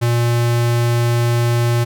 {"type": "tone", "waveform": "square", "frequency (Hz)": 118.8, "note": "A#2", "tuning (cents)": 33, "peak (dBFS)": -14, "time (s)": [0.01, 1.85], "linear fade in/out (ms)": 20, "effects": []}